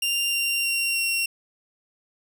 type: tone with pitch steps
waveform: sawtooth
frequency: 2787 / 2771 / 2755 / 2739 Hz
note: F7 / F7 / F7 / F7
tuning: -4 / -14 / -24 / -34 cents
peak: -19 dBFS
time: 0.02-1.26 s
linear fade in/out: 5 ms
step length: 310 ms
effects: none